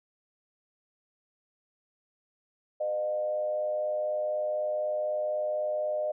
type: tone with frequency modulation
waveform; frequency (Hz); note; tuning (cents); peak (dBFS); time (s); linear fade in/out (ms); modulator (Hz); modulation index
sine; 610; D#5; -34; -27; 2.8-6.12; 10; 104; 0.48
effects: none